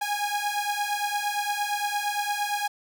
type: beating tone pair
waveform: sawtooth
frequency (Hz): 819 / 827.7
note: G#5 / G#5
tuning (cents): -24 / -6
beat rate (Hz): 8.7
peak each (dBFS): -25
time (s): 0.01-2.68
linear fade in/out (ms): 10
effects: none